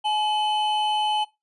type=tone pair together; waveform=triangle; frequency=849 / 3025 Hz; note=G#5 / F#7; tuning=+38 / +38 cents; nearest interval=octave + minor seventh; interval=2200 cents; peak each=-20 / -25 dBFS; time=0.04-1.25 s; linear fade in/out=20 ms; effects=noise-tail reverb RT60 0.2 s tail -18 dB re dry + resampled to 24000 Hz